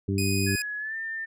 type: harmonic tone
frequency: 98 Hz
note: G2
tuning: in tune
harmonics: 1 / 2 / 3 / 4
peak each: -26 / -29 / -31 / -32 dBFS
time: 0.08-0.56 s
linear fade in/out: 5 ms
type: tone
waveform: 15% pulse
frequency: 2489 Hz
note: D#7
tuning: in tune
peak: -22 dBFS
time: 0.18-0.62 s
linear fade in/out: 2 ms
type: tone with pitch glide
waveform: sine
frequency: 1687 to 1797.7 Hz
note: G#6 to A6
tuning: +27 to +37 cents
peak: -30 dBFS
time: 0.46-1.26 s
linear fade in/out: 20 ms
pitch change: +110 cents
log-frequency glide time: 0.78-0.96 s
effects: none